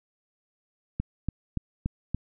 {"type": "click train", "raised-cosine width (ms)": 5, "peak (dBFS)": -15, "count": 5, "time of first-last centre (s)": [1, 2.146], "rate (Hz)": 3.49, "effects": []}